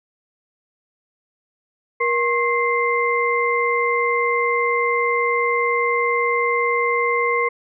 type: tone cluster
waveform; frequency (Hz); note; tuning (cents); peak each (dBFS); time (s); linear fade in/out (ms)
sine; 475.6 / 1074 / 2085; A#4 / C6 / C7; +35 / +45 / -7; -21; 2-7.49; 10
effects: none